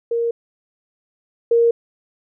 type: tone pair in turn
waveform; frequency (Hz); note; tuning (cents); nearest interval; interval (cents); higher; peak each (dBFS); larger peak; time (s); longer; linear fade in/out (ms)
sine; 466.6 / 466.6; A#4 / A#4; +2 / +2; unison; 0; neither; -17 / -11; second; 0.11-0.31 / 1.51-1.71; neither; 5
effects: none